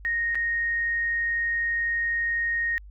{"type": "tone with dropouts", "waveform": "sine", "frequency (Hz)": 1862, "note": "A#6", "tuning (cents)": -2, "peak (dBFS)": -23, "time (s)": [0.05, 2.78], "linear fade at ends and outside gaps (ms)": 0, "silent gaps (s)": [0.347, 0.354], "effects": ["added 50 Hz sine -42 dBFS peak until 2.9 s"]}